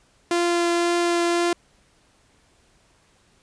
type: tone with vibrato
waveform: sawtooth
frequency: 344.7 Hz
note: F4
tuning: 23 cents flat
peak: -15 dBFS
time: 0.31-1.53 s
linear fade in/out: 2 ms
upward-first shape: triangle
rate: 1.9 Hz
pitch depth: 9 cents each way
effects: pink hiss -60 dBFS RMS until 3.42 s + resampled to 22050 Hz